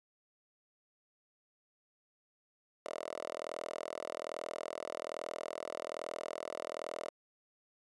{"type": "tone with high-pass filter", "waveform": "5% pulse", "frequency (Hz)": 41.2, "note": "E1", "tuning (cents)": 0, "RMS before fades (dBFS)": -42, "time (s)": [2.86, 7.09], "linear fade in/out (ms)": 0, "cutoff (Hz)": 620, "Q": 4.9, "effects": ["resampled to 24000 Hz"]}